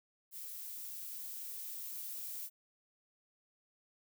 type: noise with level ramp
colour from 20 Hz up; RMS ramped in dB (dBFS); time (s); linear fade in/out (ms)
violet; -46 to -43; 0.31-2.5; 50
effects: none